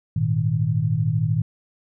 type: chord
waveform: sine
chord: Ab suspended second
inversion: none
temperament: just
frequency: 103.83 / 116.8 / 155.74 Hz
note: Ab2 / Bb2 / Eb3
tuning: 0 / +4 / +2 cents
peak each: -25 / -22 / -22 dBFS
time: 0.16-1.42 s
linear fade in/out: 5 ms
effects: none